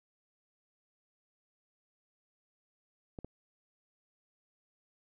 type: clicks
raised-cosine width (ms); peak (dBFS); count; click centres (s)
2; -29; 2; 3.188 / 3.246
effects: none